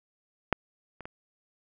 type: clicks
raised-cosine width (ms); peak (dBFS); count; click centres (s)
0.5; -7 / -27 / -24; 3; 0.527 / 1.007 / 1.055
effects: none